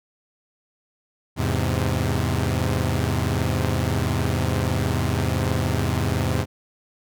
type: chord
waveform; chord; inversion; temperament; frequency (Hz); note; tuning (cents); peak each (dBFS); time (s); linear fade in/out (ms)
sawtooth; E augmented; none; equal with one note detuned; 82.41 / 103.83 / 130.06; E2 / G#2 / B#2; 0 / 0 / -10; -21; 1.36-6.46; 50
effects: none